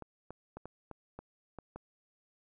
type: clicks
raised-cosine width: 1 ms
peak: -30 dBFS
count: 8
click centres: 0.023 / 0.306 / 0.57 / 0.656 / 0.913 / 1.19 / 1.587 / 1.76 s
effects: none